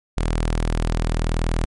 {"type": "tone", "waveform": "sawtooth", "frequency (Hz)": 40.5, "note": "E1", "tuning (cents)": -30, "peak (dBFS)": -15, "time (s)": [0.17, 1.65], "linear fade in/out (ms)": 0, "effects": ["MP3 48 kbps"]}